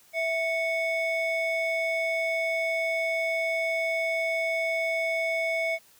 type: ring-modulated tone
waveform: triangle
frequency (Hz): 1437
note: F6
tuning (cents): +49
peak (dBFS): -20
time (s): 0.13-5.79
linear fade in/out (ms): 50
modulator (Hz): 780
effects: white hiss -58 dBFS RMS until 5.99 s